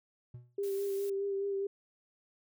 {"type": "tone with exponential decay", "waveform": "triangle", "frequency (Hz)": 121.9, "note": "B2", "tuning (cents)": -22, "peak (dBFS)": -39, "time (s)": [0.34, 0.59], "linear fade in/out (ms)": 5, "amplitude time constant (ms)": 54}
{"type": "tone with vibrato", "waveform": "sine", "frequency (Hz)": 396.2, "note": "G4", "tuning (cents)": 18, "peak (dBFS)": -31, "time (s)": [0.58, 1.67], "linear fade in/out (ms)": 5, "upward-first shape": "sine", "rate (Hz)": 4.8, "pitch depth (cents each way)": 23}
{"type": "noise", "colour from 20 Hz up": "blue", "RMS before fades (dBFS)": -50, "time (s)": [0.63, 1.1], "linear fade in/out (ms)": 5}
{"effects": []}